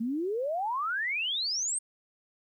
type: exponential sweep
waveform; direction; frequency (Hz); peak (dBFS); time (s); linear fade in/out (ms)
sine; up; 217.3 to 8790; -28; 0-1.79; 10
effects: 11-bit